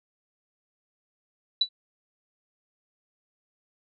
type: tone with exponential decay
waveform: sine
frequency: 3951 Hz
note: B7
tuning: in tune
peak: -15 dBFS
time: 1.61-1.69 s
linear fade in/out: 5 ms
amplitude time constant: 16 ms
effects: none